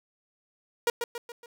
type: tone with echo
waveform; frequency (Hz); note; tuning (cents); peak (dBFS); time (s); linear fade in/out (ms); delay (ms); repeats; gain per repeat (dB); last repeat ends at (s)
sawtooth; 474.1; A#4; +29; -18; 0.87-0.9; 2; 140; 4; -6; 1.46
effects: none